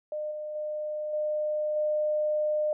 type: tone with level steps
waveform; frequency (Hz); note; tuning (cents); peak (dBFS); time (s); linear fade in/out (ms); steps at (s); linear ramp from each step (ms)
sine; 606; D#5; -46; -30 / -33 / -30 / -26 / -24; 0.12-2.73; 2; 0.31 / 0.55 / 1.13 / 1.76; 5
effects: none